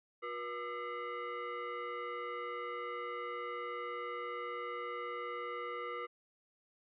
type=tone with frequency modulation; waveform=sine; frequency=361.3 Hz; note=F#4; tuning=41 cents flat; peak=-38 dBFS; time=0.22-6.07 s; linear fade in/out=20 ms; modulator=842 Hz; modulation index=1.9; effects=none